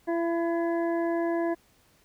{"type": "harmonic tone with a mistuned harmonic", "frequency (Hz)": 337.3, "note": "E4", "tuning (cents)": 40, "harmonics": [1, 2, 3, 5, 6], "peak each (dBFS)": [-26, -30, -38, -40, -48], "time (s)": [0.07, 1.55], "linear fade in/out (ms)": 20, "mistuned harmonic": 3, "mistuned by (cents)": -21, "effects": ["pink hiss -63 dBFS RMS until 2.04 s"]}